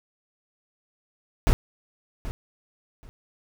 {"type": "noise with echo", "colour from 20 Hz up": "brown", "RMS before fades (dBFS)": -17, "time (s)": [1.47, 1.53], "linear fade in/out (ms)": 0, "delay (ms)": 780, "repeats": 2, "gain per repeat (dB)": -14, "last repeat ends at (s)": 3.09, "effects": []}